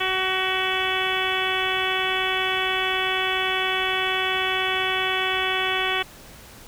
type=harmonic tone; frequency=375.8 Hz; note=F#4; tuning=27 cents sharp; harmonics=1 / 2 / 3 / 4 / 5 / 6 / 7 / 8 / 9; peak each=-30 / -30 / -30 / -30 / -30 / -30 / -30 / -30 / -30 dBFS; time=0-6.03 s; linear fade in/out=10 ms; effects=pink hiss -45 dBFS RMS until 6.67 s